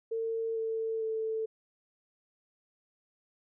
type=tone with pitch steps; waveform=sine; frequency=452.2 / 447.3 / 442.4 Hz; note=A4 / A4 / A4; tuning=+47 / +28 / +9 cents; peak=-30 dBFS; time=0.11-1.46 s; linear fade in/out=10 ms; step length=450 ms; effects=none